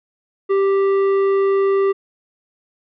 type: tone with tanh clipping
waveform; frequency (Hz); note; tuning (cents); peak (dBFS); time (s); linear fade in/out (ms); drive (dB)
sine; 392; G4; 0; -15; 0.49-1.93; 20; 10
effects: none